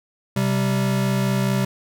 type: tone pair together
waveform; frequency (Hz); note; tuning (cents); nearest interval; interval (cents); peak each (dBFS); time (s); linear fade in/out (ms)
square; 130 / 194.78; C3 / G3; -11 / -11; perfect fifth; 700; -22; 0.36-1.65; 5
effects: none